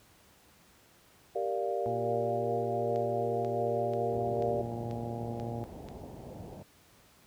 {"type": "chord", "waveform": "sine", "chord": "G minor seventh", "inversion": "none", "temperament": "equal", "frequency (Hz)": [392, 466.2, 587.3, 698.5], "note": ["G4", "Bb4", "D5", "F5"], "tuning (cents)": [0, 0, 0, 0], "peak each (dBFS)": -35, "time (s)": [1.35, 4.62], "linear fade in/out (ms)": 10}
{"type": "harmonic tone", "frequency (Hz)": 117.2, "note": "A#2", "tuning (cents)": 10, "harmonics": [1, 2, 3, 4, 5, 6, 7], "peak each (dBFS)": [-38, -41, -43, -44, -45, -46, -46], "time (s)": [1.86, 5.64], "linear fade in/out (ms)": 0}
{"type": "click train", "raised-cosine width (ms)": 0.2, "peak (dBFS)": -32, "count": 7, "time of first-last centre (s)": [2.96, 5.887], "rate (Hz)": 2.05}
{"type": "low-pass noise", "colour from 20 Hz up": "pink", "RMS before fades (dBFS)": -44, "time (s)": [4.12, 6.63], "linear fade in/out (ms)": 10, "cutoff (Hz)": 840, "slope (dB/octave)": 48}
{"effects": ["pink hiss -61 dBFS RMS until 7.26 s", "high-pass 60 Hz 12 dB/octave"]}